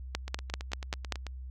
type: two click trains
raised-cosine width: 0.2 ms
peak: -13 / -22 dBFS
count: 6 / 10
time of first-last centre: 0.15-1.123 / 0.28-1.267 s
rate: 5.14 / 9.12 Hz
effects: added 64 Hz sine -39 dBFS peak until 1.5 s